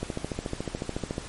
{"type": "click train", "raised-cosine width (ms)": 2, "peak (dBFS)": -16, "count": 17, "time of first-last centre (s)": [0.03, 1.181], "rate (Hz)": 13.9, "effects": ["pink hiss -42 dBFS RMS until 1.28 s", "MP3 48 kbps"]}